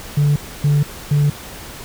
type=tone bursts; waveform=sine; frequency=145.5 Hz; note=D3; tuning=16 cents flat; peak=-9 dBFS; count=3; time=0.17-1.3 s; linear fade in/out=5 ms; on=190 ms; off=280 ms; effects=tanh soft clip ceiling -10 dBFS + pink hiss -34 dBFS RMS until 1.84 s